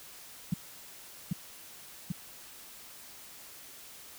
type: tone with echo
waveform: sine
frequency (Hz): 174.61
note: F3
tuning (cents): 0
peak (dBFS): -24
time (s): 0.52-0.54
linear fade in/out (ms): 5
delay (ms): 790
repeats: 2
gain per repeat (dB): -2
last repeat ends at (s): 2.12
effects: white hiss -50 dBFS RMS until 4.18 s